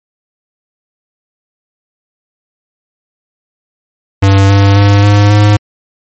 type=tone with pitch steps; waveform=square; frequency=98 / 99.48 / 100.99 / 102.52 / 104.07 Hz; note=G2 / G2 / G#2 / G#2 / G#2; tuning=0 / +26 / -48 / -22 / +4 cents; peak=-4 dBFS; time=4.22-5.57 s; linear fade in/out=10 ms; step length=270 ms; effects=low-pass 7000 Hz 12 dB/octave + MP3 32 kbps